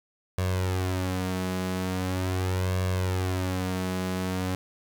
sawtooth tone with flanger, 92.5 Hz, F#2, in tune, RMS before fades -28 dBFS, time 0.38-4.55 s, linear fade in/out 0 ms, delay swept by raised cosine 1.8 to 4.8 ms, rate 0.41 Hz, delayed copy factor +0.65, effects none

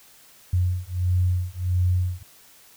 sine beating tone pair, 89.5 / 91 Hz, F2 / F#2, +43 / -28 cents, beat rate 1.5 Hz, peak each -23 dBFS, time 0.53-2.23 s, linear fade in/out 5 ms, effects white hiss -52 dBFS RMS until 2.76 s

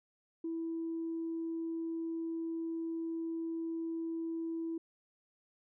sine tone, 329.1 Hz, E4, 3 cents flat, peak -34 dBFS, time 0.44-4.78 s, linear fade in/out 5 ms, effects tanh soft clip ceiling -30 dBFS

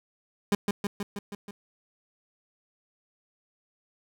30% pulse tone with echo, 202.4 Hz, G#3, 44 cents flat, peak -18 dBFS, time 0.52-0.55 s, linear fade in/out 2 ms, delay 160 ms, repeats 6, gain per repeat -3 dB, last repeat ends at 1.51 s, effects none

